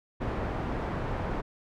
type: low-pass noise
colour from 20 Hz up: pink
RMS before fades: -32 dBFS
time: 0.2-1.42 s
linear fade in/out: 20 ms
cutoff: 1300 Hz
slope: 12 dB/octave
effects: none